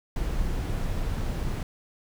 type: noise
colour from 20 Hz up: brown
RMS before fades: -28 dBFS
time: 0.16-1.63 s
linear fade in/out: 2 ms
effects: none